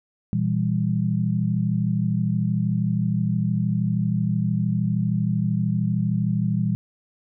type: chord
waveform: sine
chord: E diminished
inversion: second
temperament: just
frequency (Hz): 118.67 / 164.81 / 197.78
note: Bb2 / E3 / G3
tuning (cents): +31 / 0 / +16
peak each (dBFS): -24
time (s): 0.33-6.75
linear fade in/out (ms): 0
effects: none